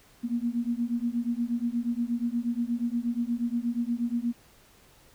sine beating tone pair, 233.1 / 241.5 Hz, A#3 / B3, 0 / -39 cents, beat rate 8.4 Hz, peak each -29 dBFS, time 0.23-4.33 s, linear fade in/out 20 ms, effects pink hiss -58 dBFS RMS until 5.14 s

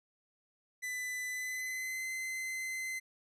45% pulse tone with pitch glide, 2000 to 2056 Hz, B6 to C7, +21 to -31 cents, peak -36 dBFS, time 0.82-3 s, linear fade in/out 20 ms, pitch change +48 cents, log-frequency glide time 1.29-2.06 s, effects resampled to 32000 Hz

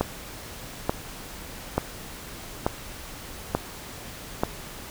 click train, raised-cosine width 1 ms, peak -7 dBFS, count 6, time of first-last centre 0.01-4.435 s, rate 1.13 Hz, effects pink hiss -40 dBFS RMS until 4.9 s

